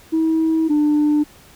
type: tone pair in turn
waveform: sine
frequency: 321.4 / 298 Hz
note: E4 / D4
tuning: -44 / +25 cents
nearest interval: minor second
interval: 131 cents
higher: first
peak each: -13 / -11 dBFS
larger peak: second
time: 0.12-0.69 / 0.69-1.24 s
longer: first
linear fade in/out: 20 ms
effects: tanh soft clip ceiling -11 dBFS + pink hiss -47 dBFS RMS until 1.55 s